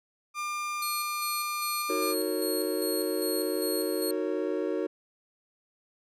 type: tone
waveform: 30% pulse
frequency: 1200 Hz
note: D6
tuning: 37 cents sharp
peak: -28 dBFS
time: 0.34-2.15 s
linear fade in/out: 50 ms
type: tone with tremolo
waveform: 5% pulse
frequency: 4300 Hz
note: C8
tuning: 47 cents sharp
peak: -24 dBFS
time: 0.82-4.11 s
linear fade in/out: 2 ms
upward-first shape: square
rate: 2.5 Hz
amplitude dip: 50%
type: chord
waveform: triangle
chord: D# minor seventh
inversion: none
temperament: equal with one note detuned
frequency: 311.1 / 370 / 459.5 / 554.4 Hz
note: D#4 / F#4 / A#4 / C#5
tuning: 0 / 0 / -25 / 0 cents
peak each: -31 / -30 / -31 / -33 dBFS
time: 1.89-4.87 s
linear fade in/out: 10 ms
effects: resampled to 32000 Hz